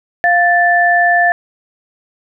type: tone pair together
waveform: sine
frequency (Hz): 698.5 / 1760.1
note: F5 / A6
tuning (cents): 0 / 0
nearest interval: octave + major third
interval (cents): 1600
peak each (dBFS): -11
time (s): 0.24-1.32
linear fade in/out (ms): 0
effects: none